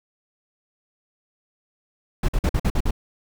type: noise bursts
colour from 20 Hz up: brown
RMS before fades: -19 dBFS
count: 7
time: 2.23-2.909 s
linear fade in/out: 5 ms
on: 55 ms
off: 49 ms
effects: none